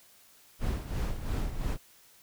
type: noise with tremolo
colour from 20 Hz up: brown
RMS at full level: -29 dBFS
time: 0.59-1.78 s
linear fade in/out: 50 ms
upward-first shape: sine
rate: 2.9 Hz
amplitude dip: 65%
effects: white hiss -59 dBFS RMS until 2.22 s